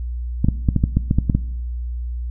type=clicks; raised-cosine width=5 ms; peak=-3 dBFS; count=10; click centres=0.445 / 0.486 / 0.688 / 0.763 / 0.839 / 0.97 / 1.111 / 1.186 / 1.298 / 1.35 s; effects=noise-tail reverb RT60 0.8 s tail -18 dB re dry + added 60 Hz sine -23 dBFS peak until 2.3 s